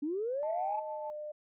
sine linear sweep, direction up, 277.2 to 880 Hz, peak -31 dBFS, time 0.02-0.8 s, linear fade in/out 10 ms
sine tone with tremolo, 876 Hz, A5, 8 cents flat, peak -38 dBFS, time 0.43-1.1 s, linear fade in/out 0 ms, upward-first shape sine, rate 6.6 Hz, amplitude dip 40%
sine tone with pitch glide, 622.3 to 601.8 Hz, D#5 to D5, 0 to +42 cents, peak -38 dBFS, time 0.49-1.32 s, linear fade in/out 10 ms, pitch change -58 cents, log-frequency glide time 0.8-1.14 s
effects tanh soft clip ceiling -23 dBFS

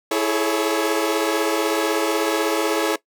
sawtooth chord, A major seventh, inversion second, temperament equal with one note detuned, 329.6 / 415.3 / 431.4 / 554.4 Hz, E4 / G#4 / A4 / C#5, 0 / 0 / -34 / 0 cents, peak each -19 / -23 / -20 / -21 dBFS, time 0.11-2.96 s, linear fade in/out 5 ms, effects noise-tail reverb RT60 0.1 s tail -19 dB re dry

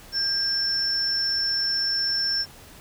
sine tone pair together, 1600 / 5382 Hz, G6 / E8, +35 / +35 cents, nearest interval octave + major sixth, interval 2100 cents, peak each -32 / -22 dBFS, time 0.12-2.46 s, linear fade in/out 50 ms, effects pink hiss -47 dBFS RMS until 2.8 s

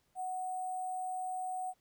sine tone with sample-and-hold, 740 Hz, F#5, in tune, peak -35 dBFS, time 0.15-1.74 s, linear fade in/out 50 ms, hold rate 8820 Hz, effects pink hiss -75 dBFS RMS until 1.8 s

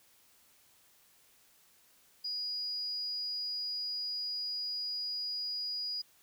sine tone, 4900 Hz, D#8, 27 cents flat, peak -34 dBFS, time 2.24-6.02 s, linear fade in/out 10 ms, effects white hiss -65 dBFS RMS until 6.22 s

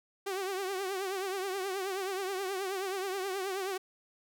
sawtooth tone with vibrato, 383.6 Hz, G4, 37 cents flat, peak -29 dBFS, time 0.26-3.78 s, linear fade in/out 10 ms, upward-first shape triangle, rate 9.4 Hz, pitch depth 100 cents each way, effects none

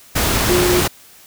sine tone in noise, 357.4 Hz, F4, 40 cents sharp, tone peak -14 dBFS, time 0.49-0.81 s, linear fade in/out 10 ms, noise pink, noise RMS -17 dBFS, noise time 0.15-0.88 s, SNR 0 dB, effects white hiss -45 dBFS RMS until 1.26 s

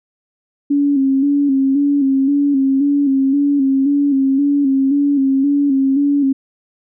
sine tone with vibrato, 277.2 Hz, C#4, in tune, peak -11 dBFS, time 0.7-6.33 s, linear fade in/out 10 ms, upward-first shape square, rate 1.9 Hz, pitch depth 49 cents each way, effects none

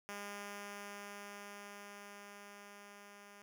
5% pulse tone with level ramp, 203.2 Hz, G#3, 38 cents flat, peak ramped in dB -32 to -44 dBFS, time 0.09-3.42 s, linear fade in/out 0 ms, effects none

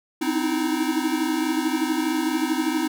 square tone cluster, 257.8 / 306.3 / 318 / 331 Hz, C4 / D#4 / D#4 / E4, -26 / -27 / +38 / +7 cents, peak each -28 / -27 / -27 / -30 dBFS, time 0.21-2.88 s, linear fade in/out 10 ms, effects none

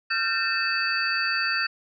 sine tone cluster, 1373 / 1560 / 1805 / 2612 / 4577 Hz, F6 / G6 / A6 / E7 / D8, -30 / -9 / +44 / -17 / -45 cents, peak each -29 dBFS, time 0.1-1.67 s, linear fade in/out 10 ms, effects none

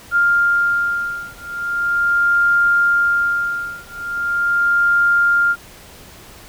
sine beating tone pair, 1400 / 1400.4 Hz, F6 / F6, +4 / +4 cents, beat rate 0.4 Hz, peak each -17 dBFS, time 0.11-5.56 s, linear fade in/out 50 ms, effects pink hiss -41 dBFS RMS until 6.48 s

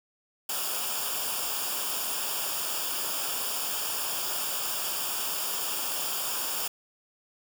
white noise with comb filter, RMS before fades -31 dBFS, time 0.49-6.68 s, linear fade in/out 5 ms, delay 0.49 ms, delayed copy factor -0.75, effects none

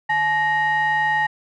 triangle ring-modulated tone, 504 Hz, B4, 35 cents sharp, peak -12 dBFS, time 0.09-1.27 s, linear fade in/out 10 ms, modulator 1360 Hz, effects none

